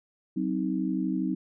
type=chord; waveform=sine; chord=C diminished; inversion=second; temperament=just; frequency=188.37 / 261.6 / 314 Hz; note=Gb3 / C4 / Eb4; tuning=+31 / 0 / +16 cents; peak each=-30 dBFS; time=0.36-1.35 s; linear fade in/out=10 ms; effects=none